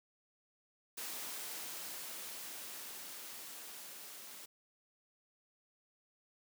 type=noise with level ramp; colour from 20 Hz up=white; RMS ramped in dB=-43 to -51 dBFS; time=0.97-4.46 s; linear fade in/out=10 ms; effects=high-pass 200 Hz 12 dB/octave